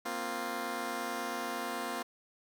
10% pulse chord, Bb suspended second, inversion none, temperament just, 233.1 / 262.2 / 349.6 Hz, Bb3 / C4 / F4, 0 / +4 / +2 cents, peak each -32 dBFS, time 0.05-2.03 s, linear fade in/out 10 ms, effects none

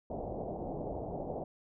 white low-pass noise, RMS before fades -39 dBFS, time 0.1-1.44 s, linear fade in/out 2 ms, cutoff 760 Hz, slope 48 dB/octave, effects none

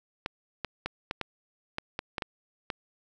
clicks, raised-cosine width 0.3 ms, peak -15 dBFS, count 10, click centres 0.261 / 0.647 / 0.86 / 1.111 / 1.213 / 1.784 / 1.991 / 2.182 / 2.222 / 2.702 s, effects none

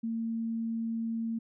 sine tone, 227.4 Hz, A#3, 43 cents flat, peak -30 dBFS, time 0.03-1.39 s, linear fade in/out 10 ms, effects none

